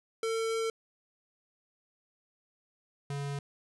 square tone pair in turn, 450.4 / 141.5 Hz, A4 / C#3, +40 / +36 cents, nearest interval octave + minor sixth, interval 2004 cents, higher first, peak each -30 / -34 dBFS, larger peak first, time 0.23-0.7 / 3.1-3.39 s, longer first, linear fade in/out 2 ms, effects resampled to 24000 Hz + 11-bit

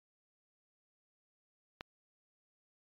click, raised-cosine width 0.3 ms, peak -24 dBFS, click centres 1.809 s, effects MP3 96 kbps

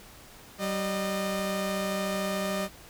sawtooth tone pair together, 192.14 / 610 Hz, G3 / D#5, -34 / -34 cents, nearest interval octave + minor sixth, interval 2000 cents, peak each -27 dBFS, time 0.58-2.69 s, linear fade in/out 50 ms, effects pink hiss -50 dBFS RMS until 2.89 s

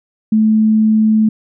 sine tone, 217.5 Hz, A3, 20 cents flat, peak -8 dBFS, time 0.32-1.29 s, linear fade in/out 5 ms, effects none

